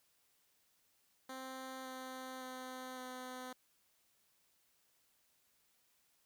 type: tone with pitch steps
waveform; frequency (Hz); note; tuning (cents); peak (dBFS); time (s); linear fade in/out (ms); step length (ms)
10% pulse; 261.6 / 259.2 / 256.8 / 254.4; C4 / C4 / C4 / C4; 0 / -16 / -32 / -48; -37; 1.29-3.53; 5; 560
effects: white hiss -75 dBFS RMS until 6.25 s